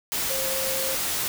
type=tone in noise; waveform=sine; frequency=531 Hz; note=C5; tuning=25 cents sharp; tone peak=-30 dBFS; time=0.3-0.95 s; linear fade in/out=0 ms; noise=white; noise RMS=-27 dBFS; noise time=0.12-1.28 s; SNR=-6 dB; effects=none